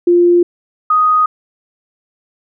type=tone pair in turn; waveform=sine; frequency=349.2 / 1246.7 Hz; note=F4 / D#6; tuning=0 / +3 cents; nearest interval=octave + minor seventh; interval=2203 cents; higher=second; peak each=-6 / -8 dBFS; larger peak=first; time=0.07-0.43 / 0.9-1.26 s; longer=neither; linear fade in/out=5 ms; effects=none